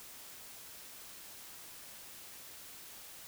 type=silence; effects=white hiss -51 dBFS RMS until 3.27 s